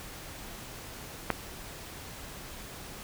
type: click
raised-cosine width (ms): 0.5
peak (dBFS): -10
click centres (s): 1.303
effects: pink hiss -44 dBFS RMS until 3.03 s